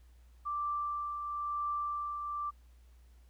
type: tone with tremolo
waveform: sine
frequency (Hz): 1174.7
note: D6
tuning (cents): 0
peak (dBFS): -31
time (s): 0.45-2.51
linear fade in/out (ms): 20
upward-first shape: triangle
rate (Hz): 1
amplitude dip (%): 45
effects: added 60 Hz sine -56 dBFS peak until 3.29 s + pink hiss -72 dBFS RMS until 3.29 s